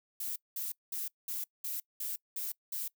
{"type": "noise bursts", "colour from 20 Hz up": "violet", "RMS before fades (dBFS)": -37, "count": 8, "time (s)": [0.2, 2.88], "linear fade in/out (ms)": 5, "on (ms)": 160, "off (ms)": 200, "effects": ["noise-tail reverb RT60 0.1 s tail -23 dB re dry"]}